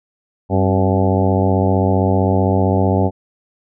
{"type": "harmonic tone with a mistuned harmonic", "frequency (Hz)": 95.5, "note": "G2", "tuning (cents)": -45, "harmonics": [1, 2, 3, 4, 5, 6, 7, 8, 9], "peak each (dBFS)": [-16, -19, -21, -22, -23, -24, -24, -25, -26], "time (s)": [0.49, 3.11], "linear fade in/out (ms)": 50, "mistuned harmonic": 3, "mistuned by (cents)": -72, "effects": []}